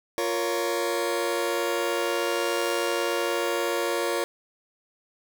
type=chord; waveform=sawtooth; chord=Bb minor; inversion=second; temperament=just; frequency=349.6 / 466.2 / 559.4 Hz; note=F4 / Bb4 / Db5; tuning=+2 / 0 / +16 cents; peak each=-25 dBFS; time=0.18-4.24 s; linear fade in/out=0 ms; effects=none